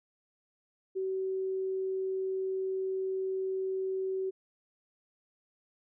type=tone; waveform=sine; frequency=380 Hz; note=F#4; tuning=46 cents sharp; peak=-30 dBFS; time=0.95-4.31 s; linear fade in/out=20 ms; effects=none